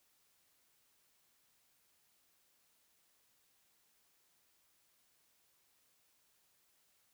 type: silence
effects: white hiss -74 dBFS RMS until 7.13 s